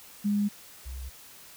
sine tone pair in turn, 205.1 / 64.6 Hz, G#3 / C2, -21 / -21 cents, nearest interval octave + minor sixth, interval 2000 cents, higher first, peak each -23 / -35 dBFS, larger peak first, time 0.24-0.49 / 0.85-1.1 s, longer neither, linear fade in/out 20 ms, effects white hiss -50 dBFS RMS until 1.56 s

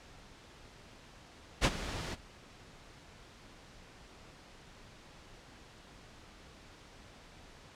pink noise with ADSR envelope, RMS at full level -24 dBFS, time 1.61-2.16 s, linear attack 37 ms, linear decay 48 ms, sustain -15 dB, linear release 27 ms, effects pink hiss -55 dBFS RMS until 7.75 s + low-pass 6000 Hz 12 dB/octave

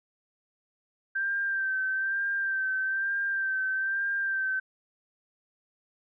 sine tone with vibrato, 1568 Hz, G6, in tune, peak -26 dBFS, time 1.15-4.6 s, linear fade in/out 10 ms, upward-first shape sine, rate 1.1 Hz, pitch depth 33 cents each way, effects none

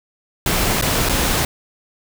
pink noise with dropouts, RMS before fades -18 dBFS, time 0.46-1.45 s, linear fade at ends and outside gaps 2 ms, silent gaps 0.813-0.823 / 1.089-1.094 s, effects none

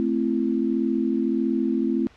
sine chord, A minor, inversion none, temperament equal with one note detuned, 220 / 261.6 / 335.8 Hz, A3 / C4 / E4, 0 / 0 / +32 cents, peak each -25 / -24 / -25 dBFS, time 0-2.07 s, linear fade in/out 0 ms, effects pink hiss -54 dBFS RMS until 2.16 s + low-pass 4000 Hz 12 dB/octave

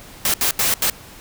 white noise bursts at uneven times, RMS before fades -18 dBFS, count 4, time 0.25-0.34 / 0.41-0.51 / 0.59-0.74 / 0.82-0.9 s, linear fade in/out 2 ms, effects pink hiss -41 dBFS RMS until 1.2 s

